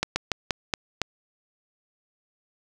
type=slowing click train; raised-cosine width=0.2 ms; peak=-6 dBFS; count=6; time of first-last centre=0.03-1.017 s; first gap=130 ms; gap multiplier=1.21; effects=none